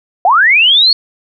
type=linear sweep; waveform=sine; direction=up; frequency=668 to 4435 Hz; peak=-5 dBFS; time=0.25-0.93 s; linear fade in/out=2 ms; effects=none